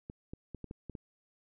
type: clicks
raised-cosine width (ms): 3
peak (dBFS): -29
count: 7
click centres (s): 0.099 / 0.335 / 0.547 / 0.643 / 0.711 / 0.897 / 0.952
effects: none